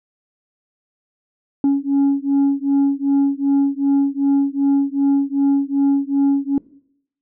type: beating tone pair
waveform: sine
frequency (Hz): 277.2 / 279.8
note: C#4 / C#4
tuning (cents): 0 / +16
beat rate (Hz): 2.6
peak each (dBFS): -15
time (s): 1.64-6.58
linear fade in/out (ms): 2
effects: noise-tail reverb RT60 0.7 s tail -21 dB re dry + tanh soft clip ceiling -11 dBFS